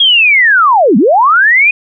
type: linear two-way sweep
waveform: sine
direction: down then up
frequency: 3324 to 181.5 to 2507 Hz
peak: -4 dBFS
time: 0-1.71 s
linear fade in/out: 5 ms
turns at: 0.97 s
effects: none